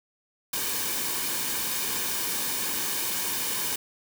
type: noise with comb filter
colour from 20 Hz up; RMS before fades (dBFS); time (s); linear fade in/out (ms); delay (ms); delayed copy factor
white; -29; 0.53-3.76; 5; 1.5; -0.55
effects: none